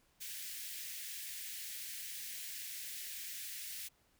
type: high-pass noise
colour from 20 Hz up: white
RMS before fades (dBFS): -45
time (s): 0.2-3.89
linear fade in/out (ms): 20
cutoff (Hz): 1700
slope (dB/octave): 48
effects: pink hiss -72 dBFS RMS until 4.19 s